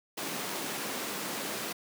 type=high-pass noise; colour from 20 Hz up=pink; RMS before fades=-36 dBFS; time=0.17-1.73 s; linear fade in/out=10 ms; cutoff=190 Hz; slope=24 dB/octave; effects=none